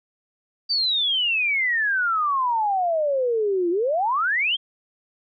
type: exponential two-way sweep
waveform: sine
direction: down then up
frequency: 4693 to 335.9 to 3302 Hz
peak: -19 dBFS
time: 0.69-4.57 s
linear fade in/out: 20 ms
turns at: 3.7 s
effects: none